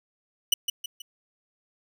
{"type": "tone with echo", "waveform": "sawtooth", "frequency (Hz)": 2960, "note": "F#7", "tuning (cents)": 0, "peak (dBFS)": -14, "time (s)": [0.52, 0.54], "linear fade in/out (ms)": 5, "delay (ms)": 160, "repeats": 3, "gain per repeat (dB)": -7, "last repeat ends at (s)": 1.02, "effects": []}